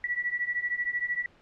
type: beating tone pair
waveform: sine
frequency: 1938 / 1951 Hz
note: B6 / B6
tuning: -33 / -22 cents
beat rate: 13 Hz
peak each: -31 / -29 dBFS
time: 0.04-1.26 s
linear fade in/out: 2 ms
effects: pink hiss -59 dBFS RMS until 1.41 s + low-pass 3000 Hz 12 dB/octave